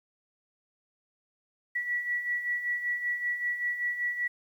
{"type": "beating tone pair", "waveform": "sine", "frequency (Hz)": [1940, 1945.2], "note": ["B6", "B6"], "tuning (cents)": [-31, -27], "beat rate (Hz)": 5.2, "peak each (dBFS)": [-36, -29], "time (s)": [1.75, 4.28], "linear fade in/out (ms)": 10, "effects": ["10-bit"]}